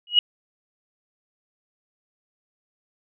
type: tone with exponential growth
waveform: sine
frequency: 2900 Hz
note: F#7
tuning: 35 cents flat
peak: -8 dBFS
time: 0.07-0.19 s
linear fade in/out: 2 ms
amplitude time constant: 24 ms
effects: none